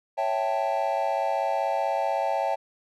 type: chord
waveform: triangle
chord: A dominant seventh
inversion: first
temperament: equal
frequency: 554.4 / 659.3 / 784 / 880 Hz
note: C#5 / E5 / G5 / A5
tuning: 0 / 0 / 0 / 0 cents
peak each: -28 / -27 / -26 / -28 dBFS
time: 0.17-2.56 s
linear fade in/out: 20 ms
effects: none